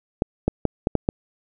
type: clicks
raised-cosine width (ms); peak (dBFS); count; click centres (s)
2; -5; 6; 0.221 / 0.48 / 0.653 / 0.871 / 0.953 / 1.089
effects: none